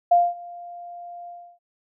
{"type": "tone with ADSR envelope", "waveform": "sine", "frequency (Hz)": 698.5, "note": "F5", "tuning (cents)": 0, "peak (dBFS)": -11, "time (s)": [0.11, 1.59], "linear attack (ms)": 9, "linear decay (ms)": 220, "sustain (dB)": -24, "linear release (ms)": 310, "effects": []}